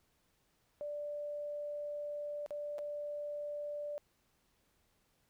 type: tone with dropouts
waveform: sine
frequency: 587.3 Hz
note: D5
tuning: in tune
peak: -38 dBFS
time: 0.81-3.98 s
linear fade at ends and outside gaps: 0 ms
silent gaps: 2.462-2.507 / 2.783-2.789 s
effects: pink hiss -75 dBFS RMS until 5.29 s